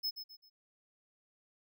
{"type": "tone with echo", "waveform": "square", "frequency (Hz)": 5190, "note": "E8", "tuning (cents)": -28, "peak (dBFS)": -33, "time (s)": [0.03, 0.11], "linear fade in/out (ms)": 20, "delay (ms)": 130, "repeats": 3, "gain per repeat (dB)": -9, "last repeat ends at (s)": 0.5, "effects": []}